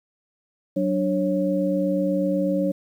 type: tone cluster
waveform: sine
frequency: 186.8 / 294.9 / 548 Hz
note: F#3 / D4 / C#5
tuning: +17 / +7 / -20 cents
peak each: -24 dBFS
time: 0.76-2.72 s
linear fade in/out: 10 ms
effects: 9-bit